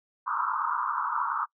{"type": "band-pass noise", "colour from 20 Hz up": "pink", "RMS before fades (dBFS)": -29, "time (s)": [0.26, 1.46], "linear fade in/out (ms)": 20, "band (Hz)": [920, 1400], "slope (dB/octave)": 96, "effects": ["noise-tail reverb RT60 0.1 s tail -25 dB re dry"]}